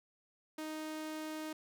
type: tone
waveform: sawtooth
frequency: 311.1 Hz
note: D#4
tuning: in tune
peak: -36 dBFS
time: 0.58-1.53 s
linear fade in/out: 5 ms
effects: none